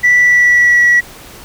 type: tone with pitch glide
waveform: sine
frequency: 1965 to 1934.6 Hz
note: B6 to B6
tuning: -9 to -36 cents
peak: -4 dBFS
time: 0.03-1.01 s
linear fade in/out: 20 ms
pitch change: -27 cents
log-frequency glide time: 0.2-0.83 s
effects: tanh soft clip ceiling -3 dBFS + pink hiss -35 dBFS RMS until 1.44 s